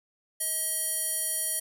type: tone with band-pass filter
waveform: square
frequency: 636 Hz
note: D#5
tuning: 38 cents sharp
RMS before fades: -30 dBFS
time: 0.4-1.6 s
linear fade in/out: 10 ms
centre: 11000 Hz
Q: 4.3
effects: none